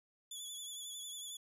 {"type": "tone with vibrato", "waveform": "20% pulse", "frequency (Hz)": 3427, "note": "A7", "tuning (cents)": -46, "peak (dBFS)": -38, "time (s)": [0.31, 1.37], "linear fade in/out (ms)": 5, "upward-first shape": "sine", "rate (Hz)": 11, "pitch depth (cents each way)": 46, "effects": []}